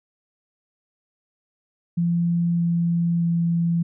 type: tone with pitch steps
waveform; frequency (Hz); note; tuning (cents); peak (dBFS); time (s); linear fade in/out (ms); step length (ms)
sine; 171.1 / 170.11 / 169.13; F3 / F3 / E3; -35 / -45 / +45; -18; 1.97-3.83; 10; 620
effects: none